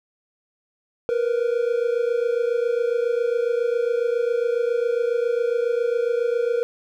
triangle tone pair together, 467.9 / 495.2 Hz, A#4 / B4, +6 / +5 cents, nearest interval minor second, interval 99 cents, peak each -19 / -22 dBFS, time 1.09-6.63 s, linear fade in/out 0 ms, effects none

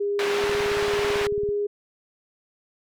sine tone with pitch glide, 406 to 410.7 Hz, G#4 to G#4, -39 to -19 cents, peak -22 dBFS, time 0-1.67 s, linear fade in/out 10 ms, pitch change +20 cents, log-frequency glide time 0.27-0.6 s
white band-pass noise, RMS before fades -29 dBFS, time 0.19-1.27 s, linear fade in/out 2 ms, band 260 to 2400 Hz, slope 12 dB/octave
click train, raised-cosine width 5 ms, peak -25 dBFS, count 20, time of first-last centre 0.44-1.49 s, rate 18.1 Hz
effects none

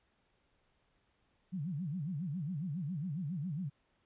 sine tone with vibrato, 162.9 Hz, E3, 20 cents flat, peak -35 dBFS, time 1.52-3.7 s, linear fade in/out 20 ms, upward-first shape sine, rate 7.3 Hz, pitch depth 290 cents each way, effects pink hiss -75 dBFS RMS until 4.05 s + resampled to 8000 Hz

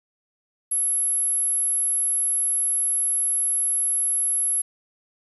sine tone, 11175 Hz, F9, in tune, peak -18 dBFS, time 0.71-4.62 s, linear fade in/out 10 ms, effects tanh soft clip ceiling -18 dBFS + 8-bit

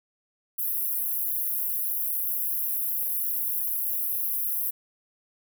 pink high-pass noise, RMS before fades -28 dBFS, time 0.58-4.71 s, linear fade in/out 10 ms, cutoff 11000 Hz, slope 96 dB/octave, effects none

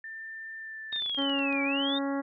sine tone with pitch glide, 1788 to 1765.4 Hz, A6 to A6, +27 to +5 cents, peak -38 dBFS, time 0.04-1 s, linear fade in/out 2 ms, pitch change -22 cents, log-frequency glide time 0.58-0.8 s
sine linear two-way sweep, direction down then up, 3729 to 2274 to 3729 Hz, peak -29 dBFS, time 0.92-1.99 s, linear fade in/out 10 ms, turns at 1.63 s
clicks, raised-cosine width 0.3 ms, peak -29 dBFS, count 11, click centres 0.927 / 0.961 / 1.022 / 1.061 / 1.096 / 1.147 / 1.186 / 1.221 / 1.297 / 1.391 / 1.527 s
harmonic tone, 277.2 Hz, C#4, in tune, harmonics 1 / 2 / 3 / 4 / 5 / 6 / 7, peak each -29 / -35 / -39 / -41 / -43 / -45 / -46 dBFS, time 1.17-2.22 s, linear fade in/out 20 ms
effects none

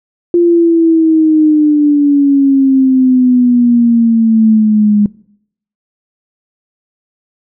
sine exponential sweep, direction down, 348.2 to 205.8 Hz, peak -5 dBFS, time 0.34-5.06 s, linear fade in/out 2 ms, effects noise-tail reverb RT60 0.7 s tail -22 dB re dry

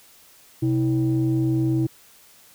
sine tone pair together, 128.4 / 323.5 Hz, C3 / E4, -32 / -32 cents, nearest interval octave + major third, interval 1600 cents, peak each -20 dBFS, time 0.62-1.87 s, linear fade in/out 10 ms, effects tanh soft clip ceiling -13 dBFS + white hiss -52 dBFS RMS until 2.54 s

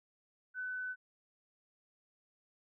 sine tone, 1505 Hz, F#6, 29 cents sharp, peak -37 dBFS, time 0.54-0.96 s, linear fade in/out 50 ms, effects none

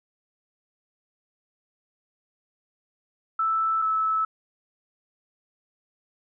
sine tone pair in turn, 1318.5 / 1304.9 Hz, E6 / E6, 0 / -18 cents, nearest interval unison, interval 18 cents, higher first, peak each -21 dBFS, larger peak neither, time 3.39-3.82 / 3.82-4.25 s, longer neither, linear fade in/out 5 ms, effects none

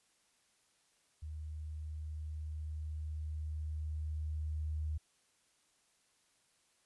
sine tone with level ramp, 77 Hz, D#2, 17 cents flat, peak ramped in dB -41 to -34 dBFS, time 1.22-4.98 s, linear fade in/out 10 ms, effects white hiss -73 dBFS RMS until 6.85 s + resampled to 24000 Hz

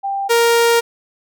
sine / sawtooth tone pair in turn, 790 / 467 Hz, G5 / A#4, +13 / +3 cents, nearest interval major sixth, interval 910 cents, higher first, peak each -18 / -7 dBFS, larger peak second, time 0.03-0.29 / 0.29-0.81 s, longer second, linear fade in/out 20 ms, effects none

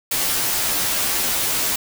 white noise with comb filter, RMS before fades -21 dBFS, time 0.11-1.76 s, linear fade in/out 5 ms, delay 12 ms, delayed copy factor -0.85, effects none

